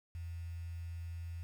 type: tone with quantisation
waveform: sine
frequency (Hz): 84.5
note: E2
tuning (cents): +43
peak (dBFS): -40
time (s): 0.15-1.43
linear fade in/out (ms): 0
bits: 10
effects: none